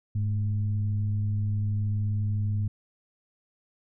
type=tone with frequency modulation; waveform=sine; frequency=102.7 Hz; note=G#2; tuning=19 cents flat; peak=-24 dBFS; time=0.15-2.68 s; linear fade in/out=5 ms; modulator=113 Hz; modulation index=0.39; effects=none